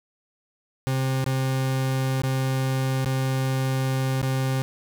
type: tone with dropouts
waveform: 40% pulse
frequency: 132.2 Hz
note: C3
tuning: 18 cents sharp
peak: -21 dBFS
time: 0.87-4.62 s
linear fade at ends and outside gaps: 0 ms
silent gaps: 1.242-1.263 / 2.218-2.235 / 3.047-3.059 / 4.216-4.229 s
effects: none